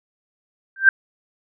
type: tone with exponential growth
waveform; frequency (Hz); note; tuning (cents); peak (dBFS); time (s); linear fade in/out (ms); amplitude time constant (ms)
sine; 1570; G6; +2; -3; 0.76-0.89; 2; 27
effects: none